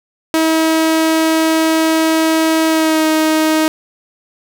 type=tone with pitch glide; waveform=sawtooth; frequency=320.8 to 314 Hz; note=E4 to D#4; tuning=-47 to +16 cents; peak=-7 dBFS; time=0.34-3.68 s; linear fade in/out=0 ms; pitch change=-37 cents; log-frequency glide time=2.67-3.07 s; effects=none